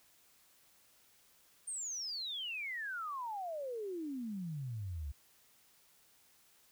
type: exponential sweep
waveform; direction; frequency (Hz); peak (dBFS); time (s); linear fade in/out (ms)
sine; down; 8990 to 67.1; -38; 1.67-5.12; 10
effects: white hiss -67 dBFS RMS until 6.71 s